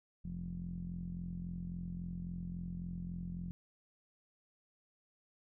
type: tone with low-pass filter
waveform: sawtooth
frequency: 43.65 Hz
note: F1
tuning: in tune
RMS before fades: -42 dBFS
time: 0.24-3.51 s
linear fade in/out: 0 ms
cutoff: 180 Hz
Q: 8.8
effects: none